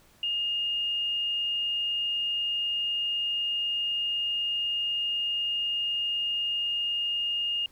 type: tone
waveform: sine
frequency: 2836 Hz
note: F7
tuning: 26 cents sharp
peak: -26 dBFS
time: 0.23-7.66 s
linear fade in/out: 2 ms
effects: pink hiss -60 dBFS RMS until 7.71 s